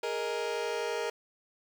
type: chord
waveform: sawtooth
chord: Ab suspended second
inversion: none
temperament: just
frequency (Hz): 415.3 / 467.2 / 623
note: Ab4 / Bb4 / Eb5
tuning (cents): 0 / +4 / +2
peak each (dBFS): -32 / -29 / -34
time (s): 0.03-1.1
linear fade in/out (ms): 5
effects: low-pass 6000 Hz 12 dB/octave + 9-bit